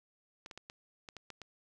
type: clicks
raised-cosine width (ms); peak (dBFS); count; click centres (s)
0.2; -29; 8; 0.461 / 0.512 / 0.576 / 0.699 / 1.088 / 1.167 / 1.303 / 1.417
effects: none